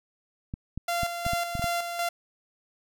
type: clicks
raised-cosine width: 5 ms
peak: -20 dBFS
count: 8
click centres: 0.539 / 0.776 / 1.033 / 1.265 / 1.334 / 1.553 / 1.595 / 1.642 s
type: tone with tremolo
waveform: sawtooth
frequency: 690 Hz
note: F5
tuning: 21 cents flat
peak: -22 dBFS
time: 0.88-2.09 s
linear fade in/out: 5 ms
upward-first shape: square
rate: 2.7 Hz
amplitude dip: 50%
effects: none